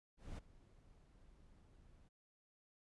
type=noise with ADSR envelope; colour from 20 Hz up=brown; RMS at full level=-45 dBFS; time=0.17-2.09 s; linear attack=210 ms; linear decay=15 ms; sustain=-20 dB; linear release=17 ms; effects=resampled to 24000 Hz